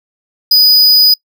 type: tone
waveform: square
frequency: 4965 Hz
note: D#8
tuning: 5 cents flat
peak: -5 dBFS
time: 0.51-1.14 s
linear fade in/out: 5 ms
effects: noise-tail reverb RT60 0.1 s tail -25 dB re dry